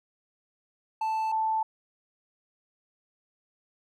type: tone pair in turn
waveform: triangle / sine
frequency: 880 / 880 Hz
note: A5 / A5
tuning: 0 / 0 cents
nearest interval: unison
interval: 0 cents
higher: neither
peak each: -24 dBFS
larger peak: neither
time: 1.01-1.32 / 1.32-1.63 s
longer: neither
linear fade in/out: 5 ms
effects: none